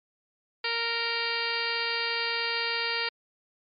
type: harmonic tone with a mistuned harmonic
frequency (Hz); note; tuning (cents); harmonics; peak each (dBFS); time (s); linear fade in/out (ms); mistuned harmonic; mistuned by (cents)
464.9; A#4; -5; 1 / 2 / 3 / 4 / 5 / 6 / 7 / 8 / 9 / 10; -37 / -37 / -36 / -34 / -34 / -35 / -40 / -39 / -37 / -34; 0.64-3.09; 5; 7; -27
effects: MP3 32 kbps